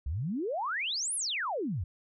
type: exponential two-way sweep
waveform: sine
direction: up then down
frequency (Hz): 61.6 to 11175 to 74.9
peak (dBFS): -30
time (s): 0.06-1.84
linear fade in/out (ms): 5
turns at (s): 1.15
effects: none